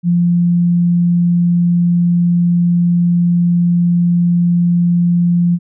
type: tone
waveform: sine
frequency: 173.7 Hz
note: F3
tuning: 9 cents flat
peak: -9 dBFS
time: 0.03-5.59 s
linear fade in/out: 50 ms
effects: none